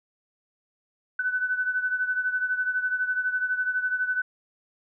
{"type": "beating tone pair", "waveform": "sine", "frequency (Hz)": [1500, 1512], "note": ["F#6", "F#6"], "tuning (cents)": [23, 37], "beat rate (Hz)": 12, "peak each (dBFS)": [-25, -30], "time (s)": [1.19, 4.22], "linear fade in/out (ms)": 5, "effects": []}